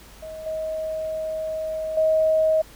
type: tone with level steps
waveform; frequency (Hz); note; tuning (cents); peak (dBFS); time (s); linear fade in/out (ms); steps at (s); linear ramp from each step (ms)
sine; 632; D#5; +27; -33 / -25 / -16; 0.22-2.62; 10; 0.46 / 1.97; 5
effects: added 50 Hz sine -48 dBFS peak until 2.75 s + pink hiss -48 dBFS RMS until 2.75 s